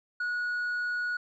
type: tone with tanh clipping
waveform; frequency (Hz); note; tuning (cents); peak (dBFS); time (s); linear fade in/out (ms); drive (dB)
triangle; 1458; F#6; -26; -29; 0.2-1.17; 5; 7
effects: none